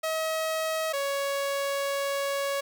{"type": "tone pair in turn", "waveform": "sawtooth", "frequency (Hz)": [638, 557.8], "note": ["D#5", "C#5"], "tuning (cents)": [43, 11], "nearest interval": "major second", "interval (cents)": 232, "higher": "first", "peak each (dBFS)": -23, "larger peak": "neither", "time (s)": [[0.03, 0.93], [0.93, 2.61]], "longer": "second", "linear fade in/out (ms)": 10, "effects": []}